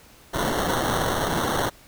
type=noise with sample-and-hold; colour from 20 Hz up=white; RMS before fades=-24 dBFS; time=0.33-1.7 s; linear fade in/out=20 ms; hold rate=2450 Hz; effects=pink hiss -51 dBFS RMS until 1.87 s